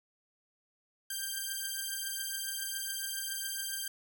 5% pulse beating tone pair, 1578 / 1585.2 Hz, G6 / G6, +11 / +19 cents, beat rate 7.2 Hz, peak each -27 dBFS, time 1.1-3.88 s, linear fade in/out 5 ms, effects none

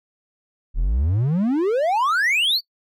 triangle exponential sweep, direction up, 34.65 to 4699 Hz, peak -15 dBFS, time 0.74-2.61 s, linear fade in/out 50 ms, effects noise-tail reverb RT60 0.1 s tail -23 dB re dry

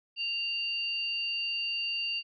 sine tone pair together, 2784 / 4609 Hz, F7 / D8, -6 / -33 cents, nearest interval major sixth, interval 873 cents, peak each -31 / -35 dBFS, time 0.16-2.23 s, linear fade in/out 50 ms, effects none

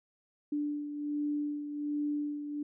sine beating tone pair, 293.7 / 295 Hz, D4 / D4, 0 / +8 cents, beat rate 1.3 Hz, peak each -32 / -40 dBFS, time 0.52-2.63 s, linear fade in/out 5 ms, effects none

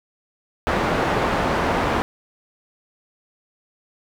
white low-pass noise, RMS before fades -21 dBFS, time 0.67-2.02 s, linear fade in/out 0 ms, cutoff 1100 Hz, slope 12 dB/octave, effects none

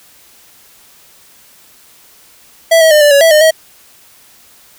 square tone with pitch steps, 659 / 642 / 604 / 587 / 563 / 655 / 609 / 639 Hz, E5 / E5 / D5 / D5 / C#5 / E5 / D#5 / D#5, -1 / -46 / +48 / -1 / +27 / -11 / -37 / +46 cents, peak -5 dBFS, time 2.71-3.51 s, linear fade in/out 10 ms, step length 100 ms, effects white hiss -44 dBFS RMS until 4.78 s

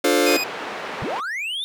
sawtooth chord, D minor seventh, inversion none, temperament just, 293.7 / 352.4 / 440.5 / 528.6 Hz, D4 / F4 / A4 / C5, 0 / +16 / +2 / +18 cents, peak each -17 dBFS, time 0.04-0.37 s, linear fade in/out 5 ms
25% pulse tone, 2489 Hz, D#7, in tune, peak -18 dBFS, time 0.26-0.44 s, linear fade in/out 5 ms
pink band-pass noise, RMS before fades -31 dBFS, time 0.27-1.21 s, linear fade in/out 20 ms, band 420 to 2500 Hz, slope 12 dB/octave
triangle linear sweep, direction up, 76.4 to 3665 Hz, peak -23 dBFS, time 1.02-1.64 s, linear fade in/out 0 ms
effects none

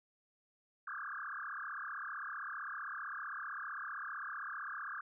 sine tone with frequency modulation, 1396.9 Hz, F6, in tune, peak -40 dBFS, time 0.87-5.01 s, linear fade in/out 5 ms, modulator 35.5 Hz, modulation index 7.6, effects none

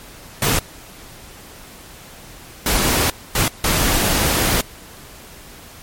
pink noise bursts at uneven times, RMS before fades -17 dBFS, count 4, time 0.42-0.59 / 2.66-3.1 / 3.35-3.48 / 3.64-4.61 s, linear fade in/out 2 ms, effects pink hiss -40 dBFS RMS until 5.82 s + MP3 64 kbps

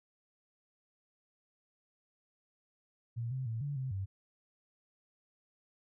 sine tone with pitch steps, 117 / 130.8 / 113 / 143.3 / 131.2 / 96.7 Hz, A#2 / C3 / A2 / D3 / C3 / G2, +7 / 0 / +47 / -42 / +5 / -23 cents, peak -34 dBFS, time 3.16-4.06 s, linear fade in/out 20 ms, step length 150 ms, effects none

